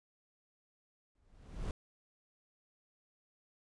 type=noise with exponential growth; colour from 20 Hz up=brown; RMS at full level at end=-35 dBFS; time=1.15-1.71 s; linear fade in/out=1 ms; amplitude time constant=120 ms; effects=resampled to 22050 Hz